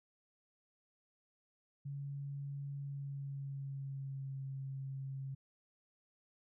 sine tone with pitch glide, 140.6 to 135.26 Hz, C#3 to C#3, +25 to -42 cents, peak -40 dBFS, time 1.85-5.35 s, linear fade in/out 10 ms, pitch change -67 cents, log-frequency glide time 2.78-4.4 s, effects none

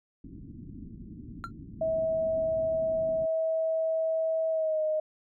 white low-pass noise, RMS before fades -44 dBFS, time 0.24-3.26 s, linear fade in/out 5 ms, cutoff 300 Hz, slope 48 dB/octave
triangle tone with exponential decay, 1368 Hz, F6, 36 cents flat, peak -27 dBFS, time 1.44-1.51 s, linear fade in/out 0 ms, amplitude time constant 15 ms
sine tone with pitch glide, 645 to 620.9 Hz, E5 to D#5, -38 to -4 cents, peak -25 dBFS, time 1.81-5 s, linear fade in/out 5 ms, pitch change -66 cents, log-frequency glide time 4.5-4.82 s
effects none

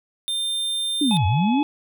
square tone, 3600 Hz, A7, 39 cents sharp, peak -23 dBFS, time 0.28-1.17 s, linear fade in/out 0 ms
sine linear two-way sweep, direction down then up, 309.2 to 84 to 309.2 Hz, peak -17 dBFS, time 1.01-1.63 s, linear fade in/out 5 ms, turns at 1.26 s
harmonic tone, 850 Hz, G#5, 40 cents sharp, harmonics 1 / 3 / 4, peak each -24 / -34 / -36 dBFS, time 1.11-1.63 s, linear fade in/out 0 ms
effects none

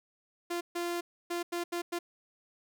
sawtooth tone bursts at uneven times, 346.3 Hz, F4, 15 cents flat, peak -28 dBFS, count 6, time 0.5-0.61 / 0.75-1.01 / 1.3-1.43 / 1.52-1.64 / 1.72-1.82 / 1.92-1.99 s, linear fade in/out 10 ms, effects none

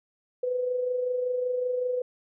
sine tone with amplitude modulation, 499.4 Hz, B4, 19 cents sharp, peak -23 dBFS, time 0.43-2.02 s, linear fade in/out 5 ms, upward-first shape sine, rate 25.3 Hz, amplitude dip 45%, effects none

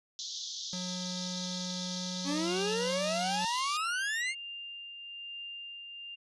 pink band-pass noise, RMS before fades -40 dBFS, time 0.19-3.77 s, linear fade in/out 0 ms, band 3300 to 6600 Hz, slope 96 dB/octave
square tone with pitch glide, 181.7 to 184.02 Hz, F#3 to F#3, -31 to -9 cents, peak -38 dBFS, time 0.73-3.45 s, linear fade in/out 2 ms, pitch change +22 cents, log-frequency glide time 1.86-2.92 s
40% pulse exponential sweep, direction up, 270.8 to 2193 Hz, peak -30 dBFS, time 2.24-4.35 s, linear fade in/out 50 ms
sine tone with tremolo, 2797 Hz, F7, 2 cents sharp, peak -39 dBFS, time 2.46-6.16 s, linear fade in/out 20 ms, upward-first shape triangle, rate 1.1 Hz, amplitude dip 40%
effects resampled to 24000 Hz

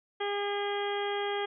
harmonic tone with a mistuned harmonic, 406.1 Hz, G#4, 39 cents flat, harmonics 1 / 2 / 3 / 4 / 5 / 6 / 7 / 8, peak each -32 / -35 / -41 / -41 / -41 / -48 / -49 / -40 dBFS, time 0.2-1.46 s, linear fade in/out 10 ms, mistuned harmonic 7, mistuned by +18 cents, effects none

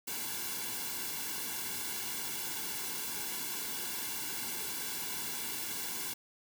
white noise with comb filter, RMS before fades -38 dBFS, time 0.07-6.14 s, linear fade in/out 10 ms, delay 1.6 ms, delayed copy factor -0.85, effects none

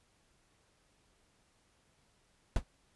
brown noise with exponential decay, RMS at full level -22 dBFS, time 2.56-2.64 s, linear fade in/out 2 ms, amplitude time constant 16 ms, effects pink hiss -71 dBFS RMS until 2.95 s + resampled to 24000 Hz

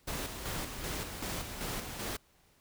pink noise with tremolo, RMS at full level -37 dBFS, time 0.07-2.17 s, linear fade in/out 10 ms, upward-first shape square, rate 2.6 Hz, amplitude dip 45%, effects pink hiss -67 dBFS RMS until 2.6 s

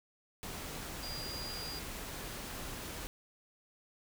sine tone in noise, 4821 Hz, D8, 45 cents sharp, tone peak -42 dBFS, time 1.03-1.79 s, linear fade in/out 0 ms, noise pink, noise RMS -43 dBFS, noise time 0.43-3.07 s, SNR -2 dB, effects none

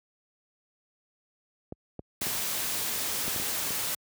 clicks, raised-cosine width 2 ms, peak -24 dBFS, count 8, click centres 1.724 / 1.993 / 2.218 / 2.268 / 3.28 / 3.362 / 3.399 / 3.707 s
white noise, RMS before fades -31 dBFS, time 2.21-3.95 s, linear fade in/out 5 ms
effects high-pass 60 Hz 12 dB/octave

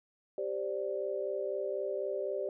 sine chord, G suspended fourth, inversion none, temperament equal, 392 / 523.3 / 587.3 Hz, G4 / C5 / D5, 0 / 0 / 0 cents, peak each -36 / -38 / -36 dBFS, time 0.38-2.49 s, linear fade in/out 2 ms, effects none

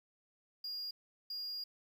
triangle tone bursts at uneven times, 4835 Hz, D8, 50 cents sharp, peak -38 dBFS, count 2, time 0.64-0.91 / 1.3-1.64 s, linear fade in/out 5 ms, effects 11-bit

